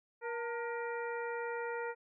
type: harmonic tone with a mistuned harmonic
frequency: 473.1 Hz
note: A#4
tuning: 26 cents sharp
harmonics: 1 / 2 / 3 / 4 / 5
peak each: -38 / -42 / -44 / -46 / -51 dBFS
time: 0.21-1.95 s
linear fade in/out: 50 ms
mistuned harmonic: 2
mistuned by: -65 cents
effects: none